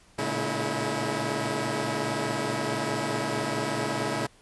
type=tone cluster; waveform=10% pulse; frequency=115.1 / 119.8 / 141.4 / 209.9 / 324.1 Hz; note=A#2 / A#2 / C#3 / G#3 / E4; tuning=-22 / +48 / +35 / +19 / -29 cents; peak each=-26 / -32 / -24 / -26 / -23 dBFS; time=0.18-4.27 s; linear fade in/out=10 ms; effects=pink hiss -58 dBFS RMS until 4.41 s + resampled to 24000 Hz